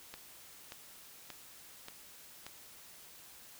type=click train; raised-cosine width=0.2 ms; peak=-27 dBFS; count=5; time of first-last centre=0.14-2.466 s; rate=1.72 Hz; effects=white hiss -55 dBFS RMS until 3.59 s